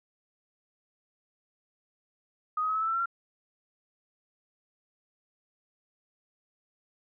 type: tone with pitch steps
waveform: sine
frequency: 1244.5 / 1261.9 / 1279.5 / 1297.3 / 1315.5 / 1333.8 / 1352.4 / 1371.3 Hz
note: D#6 / D#6 / D#6 / E6 / E6 / E6 / E6 / F6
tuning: 0 / +24 / +48 / -28 / -4 / +20 / +44 / -32 cents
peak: -26 dBFS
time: 2.57-3.058 s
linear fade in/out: 5 ms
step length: 61 ms
effects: none